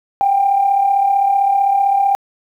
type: tone pair together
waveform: sine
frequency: 759.4 / 795 Hz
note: F#5 / G5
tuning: +45 / +24 cents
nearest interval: minor second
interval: 79 cents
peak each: -19 / -11 dBFS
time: 0.21-2.15 s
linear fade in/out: 0 ms
effects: tanh soft clip ceiling -4 dBFS + 8-bit